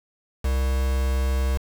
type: tone with quantisation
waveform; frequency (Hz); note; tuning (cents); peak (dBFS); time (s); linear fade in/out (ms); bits
triangle; 65.7; C2; +8; -18; 0.44-1.58; 10; 5
effects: none